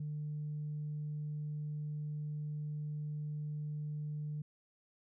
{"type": "tone", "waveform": "sine", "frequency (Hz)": 150, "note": "D3", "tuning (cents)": 37, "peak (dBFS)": -36, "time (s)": [0, 4.42], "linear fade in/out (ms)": 5, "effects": ["tanh soft clip ceiling -33 dBFS"]}